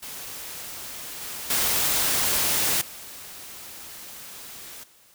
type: noise with level steps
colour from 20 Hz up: white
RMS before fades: -37 / -35 / -23 / -41 dBFS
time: 0.02-4.84 s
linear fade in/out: 10 ms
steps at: 1.21 / 1.5 / 2.81 s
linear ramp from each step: 5 ms
effects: white hiss -56 dBFS RMS until 5.14 s